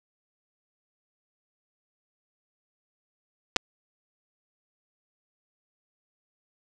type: clicks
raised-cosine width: 0.2 ms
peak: -4 dBFS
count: 2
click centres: 3.562 / 3.566 s
effects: none